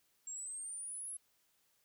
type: exponential sweep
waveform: sine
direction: up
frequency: 7410 to 10990 Hz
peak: -40 dBFS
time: 0.27-1.17 s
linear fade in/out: 5 ms
effects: tanh soft clip ceiling -39 dBFS + white hiss -75 dBFS RMS until 1.84 s